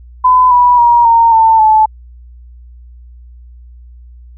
sine tone with pitch steps, 1009 / 979.1 / 950.2 / 922.1 / 894.8 / 868.3 Hz, B5 / B5 / A#5 / A#5 / A5 / A5, +37 / -15 / +33 / -19 / +29 / -23 cents, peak -4 dBFS, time 0.24-1.86 s, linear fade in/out 10 ms, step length 270 ms, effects added 60 Hz sine -33 dBFS peak until 4.37 s

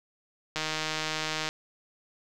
click train, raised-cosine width 0.2 ms, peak -13 dBFS, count 146, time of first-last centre 0.56-1.489 s, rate 156 Hz, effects none

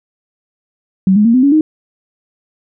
sine tone with pitch steps, 190 / 209.6 / 231.2 / 255.1 / 281.4 / 310.4 Hz, F#3 / G#3 / A#3 / C4 / C#4 / D#4, +46 / +16 / -14 / -44 / +26 / -4 cents, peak -6 dBFS, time 1.07-1.61 s, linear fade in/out 2 ms, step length 90 ms, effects none

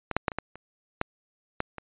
clicks, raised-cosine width 0.5 ms, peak -15 / -7 / -8 / -21 / -14 / -28 / -10 / -11 / -22 dBFS, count 9, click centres 0.113 / 0.166 / 0.282 / 0.318 / 0.386 / 0.556 / 1.014 / 1.604 / 1.783 s, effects resampled to 8000 Hz

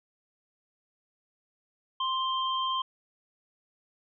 sine tone pair together, 1046.5 / 3156 Hz, C6 / G7, 0 / +11 cents, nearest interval octave + perfect fifth, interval 1911 cents, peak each -28 / -32 dBFS, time 2-2.82 s, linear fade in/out 5 ms, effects none

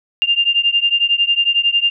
sine beating tone pair, 2794 / 2805 Hz, F7 / F7, 0 / +7 cents, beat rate 11 Hz, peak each -15 / -16 dBFS, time 0.22-1.9 s, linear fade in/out 0 ms, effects none

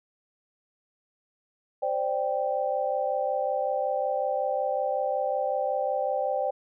sine chord, C suspended second, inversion none, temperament just, 523.3 / 588.7 / 784.9 Hz, C5 / D5 / G5, 0 / +4 / +2 cents, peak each -29 dBFS, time 1.82-6.51 s, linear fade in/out 10 ms, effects none

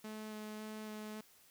sawtooth tone with vibrato, 214.8 Hz, A3, 41 cents flat, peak -40 dBFS, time 0.04-1.21 s, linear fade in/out 5 ms, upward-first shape square, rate 1.8 Hz, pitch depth 8 cents each way, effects white hiss -65 dBFS RMS until 1.5 s

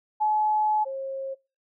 sine tone pair in turn, 854 / 538 Hz, G#5 / C5, +48 / +48 cents, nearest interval minor sixth, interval 800 cents, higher first, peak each -20 / -29 dBFS, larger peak first, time 0.2-0.85 / 0.85-1.35 s, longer first, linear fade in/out 20 ms, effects noise-tail reverb RT60 0.3 s tail -25 dB re dry

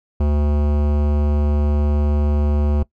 sine tone with hard clipping, 73.42 Hz, D2, in tune, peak -17 dBFS, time 0.2-2.83 s, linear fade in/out 5 ms, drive 18 dB, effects noise-tail reverb RT60 0.1 s tail -21 dB re dry

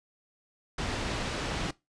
pink low-pass noise, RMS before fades -33 dBFS, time 0.78-1.71 s, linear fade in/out 5 ms, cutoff 5100 Hz, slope 12 dB/octave, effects noise-tail reverb RT60 0.2 s tail -20 dB re dry + resampled to 22050 Hz

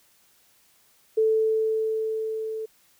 sine tone with level ramp, 440 Hz, A4, in tune, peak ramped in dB -17 to -29 dBFS, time 1.17-2.66 s, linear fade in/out 10 ms, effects white hiss -61 dBFS RMS until 2.99 s

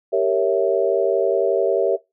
sine chord, G diminished seventh, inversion none, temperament equal with one note detuned, 392 / 463.5 / 554.4 / 659.3 Hz, G4 / Bb4 / Db5 / Fb5, 0 / -10 / 0 / 0 cents, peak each -21 dBFS, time 0.12-1.97 s, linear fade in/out 20 ms, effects noise-tail reverb RT60 0.2 s tail -20 dB re dry

